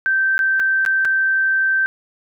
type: tone with dropouts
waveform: sine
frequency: 1557 Hz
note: G6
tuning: 12 cents flat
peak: -14 dBFS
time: 0.06-1.86 s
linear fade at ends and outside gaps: 0 ms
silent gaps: 0.38-0.391 / 0.596-0.6 / 0.851-0.862 / 1.049-1.053 s
effects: none